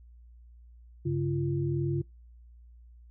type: tone cluster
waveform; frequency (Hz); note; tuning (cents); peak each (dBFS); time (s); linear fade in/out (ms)
sine; 97.7 / 139.4 / 343.6; G2 / C#3 / F4; -5 / +10 / -28; -35 / -28 / -32; 1.05-2.02; 10
effects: noise-tail reverb RT60 0.2 s tail -24 dB re dry + added 59 Hz sine -50 dBFS peak until 3.1 s